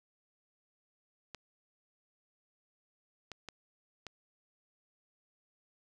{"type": "clicks", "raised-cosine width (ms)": 0.2, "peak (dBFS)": -26, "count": 4, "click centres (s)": [1.347, 3.317, 3.487, 4.067], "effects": []}